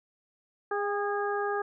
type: harmonic tone with a mistuned harmonic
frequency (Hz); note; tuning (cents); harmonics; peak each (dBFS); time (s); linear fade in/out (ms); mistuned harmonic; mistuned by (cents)
409.5; G#4; -24; 1 / 2 / 3 / 4; -30 / -33 / -35 / -36; 0.71-1.62; 5; 2; -22
effects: none